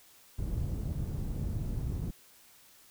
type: low-pass noise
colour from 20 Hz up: white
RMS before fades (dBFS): -34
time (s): 0.38-2.11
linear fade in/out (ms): 10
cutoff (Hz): 110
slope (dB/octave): 12
effects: white hiss -59 dBFS RMS until 2.9 s